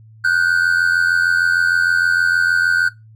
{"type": "tone pair together", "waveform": "triangle", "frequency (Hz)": [1454.5, 1541], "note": ["F#6", "G6"], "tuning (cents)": [-30, -30], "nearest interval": "minor second", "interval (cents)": 100, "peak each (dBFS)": -14, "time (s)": [0.24, 2.89], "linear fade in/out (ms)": 10, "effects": ["noise-tail reverb RT60 0.2 s tail -19 dB re dry", "added 110 Hz sine -41 dBFS peak until 3.15 s"]}